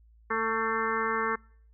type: harmonic tone with a mistuned harmonic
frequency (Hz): 223.6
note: A3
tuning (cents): +28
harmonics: 1 / 2 / 4 / 5 / 6 / 7 / 8 / 9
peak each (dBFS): -38 / -32 / -36 / -31 / -34 / -36 / -34 / -40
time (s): 0.3-1.36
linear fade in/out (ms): 10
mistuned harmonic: 9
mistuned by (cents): +60
effects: noise-tail reverb RT60 0.6 s tail -26 dB re dry + added 56 Hz sine -55 dBFS peak until 1.73 s